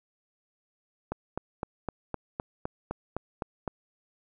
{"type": "click train", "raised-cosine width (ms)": 1, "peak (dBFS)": -17, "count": 11, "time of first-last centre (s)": [1.12, 3.678], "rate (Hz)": 3.91, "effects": []}